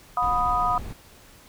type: chord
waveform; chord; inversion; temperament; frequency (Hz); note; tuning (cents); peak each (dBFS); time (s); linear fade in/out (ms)
sine; B major; second; equal with one note detuned; 721.8 / 987.8 / 1244.5; F#5 / B5 / D#6; -43 / 0 / 0; -26 / -26 / -23; 0.17-0.78; 2
type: noise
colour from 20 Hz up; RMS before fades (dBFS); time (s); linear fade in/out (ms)
brown; -33; 0.22-0.93; 5
effects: pink hiss -51 dBFS RMS until 1.48 s